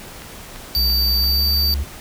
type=click train; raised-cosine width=0.3 ms; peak=-20 dBFS; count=4; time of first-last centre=0.22-1.24 s; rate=2.94 Hz
type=tone; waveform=square; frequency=4629 Hz; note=D8; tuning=26 cents flat; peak=-17 dBFS; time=0.75-1.74 s; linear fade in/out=0 ms
type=tone with pitch glide; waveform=triangle; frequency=61.74 to 70.11 Hz; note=B1 to C#2; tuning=0 to +20 cents; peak=-17 dBFS; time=0.76-1.84 s; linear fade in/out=10 ms; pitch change=+220 cents; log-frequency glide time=1.16-1.47 s
effects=pink hiss -37 dBFS RMS until 2 s